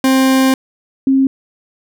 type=tone pair in turn; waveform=40% pulse / sine; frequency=263.9 / 268 Hz; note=C4 / C4; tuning=+15 / +42 cents; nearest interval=unison; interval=27 cents; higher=second; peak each=-8 dBFS; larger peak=neither; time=0.04-0.54 / 1.07-1.27 s; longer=first; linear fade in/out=2 ms; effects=none